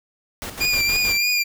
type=noise with tremolo; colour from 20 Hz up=pink; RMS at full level=-30 dBFS; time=0.42-1.17 s; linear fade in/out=0 ms; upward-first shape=square; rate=6.4 Hz; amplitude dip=60%
type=tone with vibrato; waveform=25% pulse; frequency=2406 Hz; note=D7; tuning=41 cents sharp; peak=-14 dBFS; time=0.6-1.44 s; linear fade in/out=20 ms; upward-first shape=triangle; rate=3.2 Hz; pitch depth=46 cents each way
effects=none